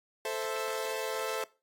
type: chord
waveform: sawtooth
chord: A minor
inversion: none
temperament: equal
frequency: 440 / 523.3 / 659.3 Hz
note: A4 / C5 / E5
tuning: 0 / 0 / 0 cents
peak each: -31 / -33 / -34 dBFS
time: 0.25-1.44 s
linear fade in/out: 2 ms
effects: noise-tail reverb RT60 0.3 s tail -20 dB re dry + AAC 64 kbps